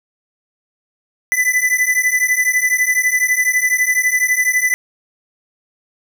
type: beating tone pair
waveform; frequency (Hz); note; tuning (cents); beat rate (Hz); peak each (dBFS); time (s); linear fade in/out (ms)
square; 1993 / 2005; B6 / B6; +15 / +26; 12; -17; 1.32-4.74; 0
effects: none